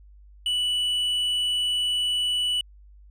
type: tone with tanh clipping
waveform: sine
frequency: 2960 Hz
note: F#7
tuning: in tune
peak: -23 dBFS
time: 0.46-2.61 s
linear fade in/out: 2 ms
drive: 5 dB
effects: added 50 Hz sine -47 dBFS peak until 3.1 s